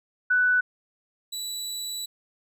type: tone pair in turn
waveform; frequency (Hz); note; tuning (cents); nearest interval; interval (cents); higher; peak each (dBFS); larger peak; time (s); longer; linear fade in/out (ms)
sine / 25% pulse; 1490 / 3942; F#6 / B7; +12 / -4; octave + perfect fourth; 1684; second; -18 / -27; first; 0.3-0.61 / 1.32-2.06; second; 10
effects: none